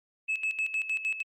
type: tone with tremolo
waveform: sine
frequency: 2597 Hz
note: E7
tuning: 26 cents flat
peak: -24 dBFS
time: 0.28-1.23 s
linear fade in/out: 20 ms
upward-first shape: square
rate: 6.5 Hz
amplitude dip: 75%
effects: tanh soft clip ceiling -24 dBFS + Opus 48 kbps